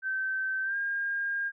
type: tone with pitch glide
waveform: sine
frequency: 1545 to 1613.4 Hz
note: G6 to G6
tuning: -26 to +49 cents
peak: -28 dBFS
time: 0.02-1.52 s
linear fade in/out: 50 ms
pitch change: +75 cents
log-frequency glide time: 0.63-0.76 s
effects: none